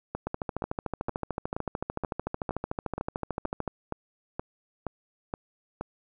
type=two click trains; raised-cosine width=1 ms; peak=-17 / -16 dBFS; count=13 / 47; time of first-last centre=0.15-5.81 / 0.27-3.677 s; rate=2.12 / 13.5 Hz; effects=none